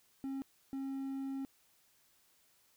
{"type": "tone bursts at uneven times", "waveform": "triangle", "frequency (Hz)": 270.3, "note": "C#4", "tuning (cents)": -44, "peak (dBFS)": -35, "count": 2, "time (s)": [[0.24, 0.42], [0.73, 1.45]], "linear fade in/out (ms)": 0, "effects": ["white hiss -70 dBFS RMS until 2.76 s"]}